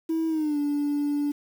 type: tone with pitch glide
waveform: sine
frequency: 323.9 to 290.2 Hz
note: E4 to D4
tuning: -30 to -21 cents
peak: -21 dBFS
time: 0.09-1.32 s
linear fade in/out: 10 ms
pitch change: -191 cents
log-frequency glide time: 0.28-0.58 s
effects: tanh soft clip ceiling -21 dBFS + 8-bit